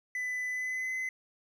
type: tone with pitch glide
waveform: triangle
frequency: 2000 to 2037 Hz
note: B6 to C7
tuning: +21 to -47 cents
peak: -30 dBFS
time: 0.15-1.09 s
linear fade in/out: 2 ms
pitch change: +32 cents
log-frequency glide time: 0.5-0.94 s
effects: none